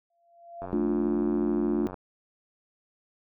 sine tone with exponential growth, 685 Hz, F5, 34 cents flat, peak -33 dBFS, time 0.1-0.66 s, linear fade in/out 5 ms, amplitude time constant 120 ms
click train, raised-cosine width 1 ms, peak -25 dBFS, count 122, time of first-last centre 0.62-1.942 s, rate 91.5 Hz
sine chord, D minor, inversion second, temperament just, 220.2 / 293.7 / 352.4 Hz, A3 / D4 / F4, +2 / 0 / +16 cents, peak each -28 dBFS, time 0.73-1.87 s, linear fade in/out 0 ms
effects none

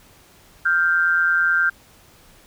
sine tone pair together, 1398.8 / 1568 Hz, F6 / G6, +2 / 0 cents, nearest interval major second, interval 198 cents, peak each -18 dBFS, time 0.65-1.7 s, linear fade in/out 10 ms, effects pink hiss -51 dBFS RMS until 2.46 s

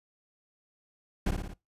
brown noise with echo, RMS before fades -27 dBFS, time 1.26-1.31 s, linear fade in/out 5 ms, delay 57 ms, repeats 4, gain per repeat -4 dB, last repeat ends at 1.538 s, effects noise-tail reverb RT60 0.2 s tail -22 dB re dry + resampled to 32000 Hz

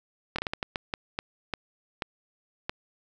slowing click train, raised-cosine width 0.3 ms, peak -13 dBFS, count 12, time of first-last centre 0.36-2.695 s, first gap 25 ms, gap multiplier 1.39, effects none

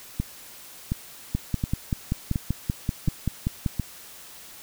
two click trains, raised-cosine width 5 ms, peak -12 / -11 dBFS, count 6 / 13, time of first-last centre 0.2-3.797 / 1.35-3.662 s, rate 1.39 / 5.19 Hz, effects white hiss -45 dBFS RMS until 4.62 s

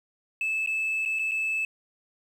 sine tone with dropouts, 2617 Hz, E7, 13 cents flat, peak -23 dBFS, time 0.41-1.65 s, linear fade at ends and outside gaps 2 ms, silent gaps 0.662-0.673 / 1.052-1.058 / 1.189-1.193 / 1.312-1.317 s, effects tanh soft clip ceiling -23 dBFS + 9-bit

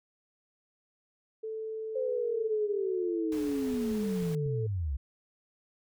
sine tone with vibrato, 433.1 Hz, A4, 27 cents flat, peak -34 dBFS, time 1.43-4.67 s, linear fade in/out 10 ms, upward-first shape square, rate 0.77 Hz, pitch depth 27 cents each way
sine linear sweep, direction down, 523.3 to 61.74 Hz, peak -29 dBFS, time 1.95-4.97 s, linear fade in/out 10 ms
pink noise, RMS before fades -47 dBFS, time 3.32-4.35 s, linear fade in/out 0 ms
clicks, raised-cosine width 5 ms, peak -35 dBFS, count 4, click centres 3.74 / 3.916 / 4.225 / 4.463 s
effects none

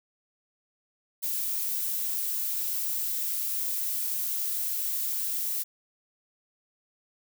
violet noise, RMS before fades -30 dBFS, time 1.22-5.64 s, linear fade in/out 20 ms, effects none

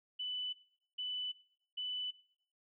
sine tone bursts, 2991 Hz, F#7, 18 cents sharp, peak -37 dBFS, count 3, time 0.19-2.11 s, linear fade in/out 10 ms, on 340 ms, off 450 ms, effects noise-tail reverb RT60 0.6 s tail -18 dB re dry

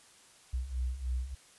sine beating tone pair, 60.7 / 64 Hz, B1 / C2, -29 / -38 cents, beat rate 3.3 Hz, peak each -37 / -33 dBFS, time 0.53-1.35 s, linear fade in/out 10 ms, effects white hiss -59 dBFS RMS until 1.58 s + resampled to 24000 Hz

